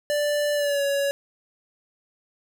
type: tone with pitch glide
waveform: square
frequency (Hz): 587.3 to 561.4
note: D5 to C#5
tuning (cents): 0 to +22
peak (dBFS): -22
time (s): 0.1-1.11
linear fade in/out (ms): 0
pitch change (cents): -78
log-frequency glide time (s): 0.54-0.83
effects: none